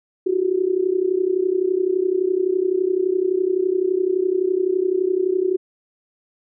sine tone with amplitude modulation, 370.7 Hz, F#4, 3 cents sharp, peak -13 dBFS, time 0.26-5.57 s, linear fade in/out 10 ms, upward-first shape sine, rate 31.8 Hz, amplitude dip 85%, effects none

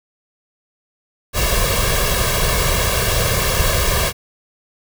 pink noise with comb filter, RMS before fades -17 dBFS, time 1.33-4.13 s, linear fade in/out 50 ms, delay 1.8 ms, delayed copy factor +0.8, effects none

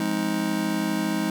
square chord, F minor seventh, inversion none, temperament just, 174.61 / 209.5 / 261.9 / 314.3 Hz, F3 / Ab3 / C4 / Eb4, 0 / +15 / +2 / +18 cents, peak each -32 / -28 / -33 / -28 dBFS, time 0-1.3 s, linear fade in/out 2 ms, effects none

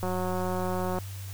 click train, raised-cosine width 1 ms, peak -18 dBFS, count 176, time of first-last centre 0.03-0.986 s, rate 183 Hz, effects added 97 Hz sine -36 dBFS peak until 1.33 s + white hiss -47 dBFS RMS until 1.33 s

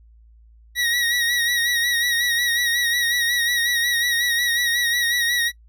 25% pulse tone with vibrato, 1904 Hz, A#6, 36 cents sharp, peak -15 dBFS, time 0.75-5.52 s, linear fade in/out 50 ms, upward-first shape sine, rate 5.5 Hz, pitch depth 45 cents each way, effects noise-tail reverb RT60 0.1 s tail -22 dB re dry + added 56 Hz sine -47 dBFS peak until 5.68 s

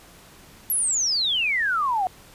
sine exponential sweep, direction down, 11840 to 716 Hz, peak -20 dBFS, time 0.7-2.07 s, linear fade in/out 0 ms, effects pink hiss -49 dBFS RMS until 2.34 s + resampled to 32000 Hz

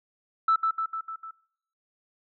sine tone with echo, 1318.5 Hz, E6, in tune, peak -17 dBFS, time 0.48-0.56 s, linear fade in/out 5 ms, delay 150 ms, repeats 5, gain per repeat -4 dB, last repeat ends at 1.31 s, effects noise-tail reverb RT60 0.7 s tail -23 dB re dry + tanh soft clip ceiling -14 dBFS

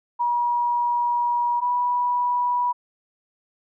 sine tone pair in turn, 960 / 976.8 Hz, B5 / B5, -49 / -19 cents, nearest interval unison, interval 30 cents, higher second, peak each -19 dBFS, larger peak neither, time 0.19-1.61 / 1.61-2.73 s, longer first, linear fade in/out 20 ms, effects none

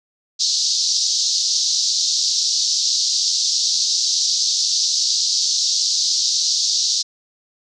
pink band-pass noise, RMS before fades -19 dBFS, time 0.39-7.03 s, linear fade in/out 20 ms, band 4100 to 6300 Hz, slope 48 dB/octave, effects none

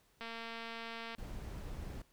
click train, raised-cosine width 0.3 ms, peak -29 dBFS, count 216, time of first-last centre 0.21-1.149 s, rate 229 Hz
brown noise, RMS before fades -44 dBFS, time 1.18-2.02 s, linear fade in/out 5 ms
effects pink hiss -71 dBFS RMS until 2.12 s

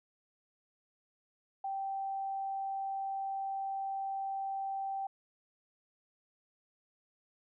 sine tone, 780 Hz, G5, 9 cents flat, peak -34 dBFS, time 1.64-5.07 s, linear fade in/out 5 ms, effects none

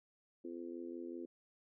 harmonic tone, 85.3 Hz, F2, 40 cents flat, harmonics 3 / 4 / 5 / 6, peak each -48 / -45 / -53 / -56 dBFS, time 0.44-1.26 s, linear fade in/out 10 ms, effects none

